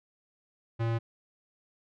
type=tone with low-pass filter; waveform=square; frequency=114.9 Hz; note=A#2; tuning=25 cents flat; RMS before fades=-29 dBFS; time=0.79-0.99 s; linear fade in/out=20 ms; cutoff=2700 Hz; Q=0.61; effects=none